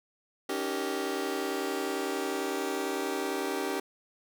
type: chord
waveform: sawtooth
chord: Eb dominant seventh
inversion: third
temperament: just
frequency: 280 / 311.1 / 388.9 / 466.7 Hz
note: Db4 / Eb4 / G4 / Bb4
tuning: +18 / 0 / -14 / +2 cents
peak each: -32 / -34 / -29 / -34 dBFS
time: 0.49-3.8 s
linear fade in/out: 5 ms
effects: none